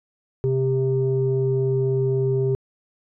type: tone pair together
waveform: sine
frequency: 130.81 / 396.2 Hz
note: C3 / G4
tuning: 0 / +18 cents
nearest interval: octave + perfect fifth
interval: 1918 cents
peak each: -20 dBFS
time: 0.44-2.55 s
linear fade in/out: 0 ms
effects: tanh soft clip ceiling -12 dBFS